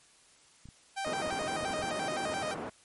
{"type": "clicks", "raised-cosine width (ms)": 5, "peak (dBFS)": -37, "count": 10, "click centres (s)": [0.656, 0.688, 1.069, 1.279, 1.327, 1.42, 1.633, 1.705, 1.793, 1.838]}
{"type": "tone with vibrato", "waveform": "sawtooth", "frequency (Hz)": 697, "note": "F5", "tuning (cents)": -4, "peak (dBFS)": -29, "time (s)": [0.96, 2.55], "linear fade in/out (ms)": 20, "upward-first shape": "square", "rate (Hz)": 5.8, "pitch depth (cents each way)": 200}
{"type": "band-pass noise", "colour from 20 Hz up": "pink", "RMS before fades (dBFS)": -39, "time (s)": [1.05, 2.7], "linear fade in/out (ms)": 10, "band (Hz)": [190, 1200], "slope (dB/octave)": 12}
{"effects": ["white hiss -61 dBFS RMS until 2.84 s", "MP3 48 kbps"]}